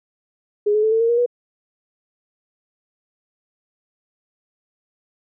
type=tone with pitch steps; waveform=sine; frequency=415.3 / 426.2 / 437.5 / 449 / 460.8 / 472.9 / 485.4 Hz; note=G#4 / G#4 / A4 / A4 / A#4 / A#4 / B4; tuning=0 / +45 / -10 / +35 / -20 / +25 / -30 cents; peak=-14 dBFS; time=0.66-1.262 s; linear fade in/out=10 ms; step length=86 ms; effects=none